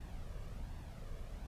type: noise with flanger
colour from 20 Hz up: brown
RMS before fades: -45 dBFS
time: 0-1.47 s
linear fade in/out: 10 ms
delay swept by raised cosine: 1.1 to 1.79 ms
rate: 1.3 Hz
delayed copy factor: +0.5
effects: resampled to 32000 Hz